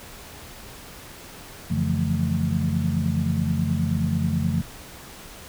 sine tone cluster, 91 / 141.6 / 165.9 / 175.3 / 220.1 Hz, F#2 / C#3 / E3 / F3 / A3, -28 / +37 / +11 / +7 / +1 cents, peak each -27 dBFS, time 1.7-4.62 s, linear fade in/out 10 ms, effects pink hiss -42 dBFS RMS until 5.48 s

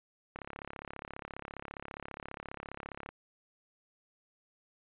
click train, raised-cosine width 0.5 ms, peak -26 dBFS, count 96, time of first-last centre 0.36-3.09 s, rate 34.8 Hz, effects resampled to 8000 Hz

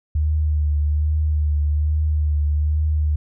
sine tone with vibrato, 75.4 Hz, D2, 46 cents sharp, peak -16 dBFS, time 0.15-3.16 s, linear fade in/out 5 ms, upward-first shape triangle, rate 1.2 Hz, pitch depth 39 cents each way, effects none

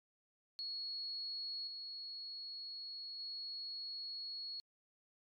sine tone with level steps, 4341 Hz, C#8, 37 cents flat, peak -40 / -44 / -42 dBFS, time 0.59-4.6 s, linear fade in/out 0 ms, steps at 1.67 / 3.19 s, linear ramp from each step 5 ms, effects MP3 96 kbps

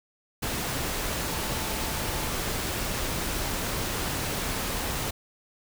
sine tone in noise, 880 Hz, A5, in tune, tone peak -41 dBFS, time 1.25-2.29 s, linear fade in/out 10 ms, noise pink, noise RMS -30 dBFS, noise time 0.42-5.11 s, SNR -14 dB, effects none

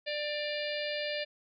harmonic tone with a mistuned harmonic, 593 Hz, D5, 17 cents sharp, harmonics 1 / 3 / 4 / 5 / 6 / 7 / 8, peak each -35 / -40 / -41 / -42 / -43 / -43 / -44 dBFS, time 0.06-1.25 s, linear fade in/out 20 ms, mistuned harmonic 5, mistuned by -59 cents, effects none

